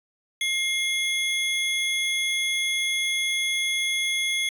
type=tone pair together; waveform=square; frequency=2128 / 3375 Hz; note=C7 / G#7; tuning=+29 / +27 cents; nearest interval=minor sixth; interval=798 cents; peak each=-26 / -27 dBFS; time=0.41-4.49 s; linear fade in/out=2 ms; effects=resampled to 32000 Hz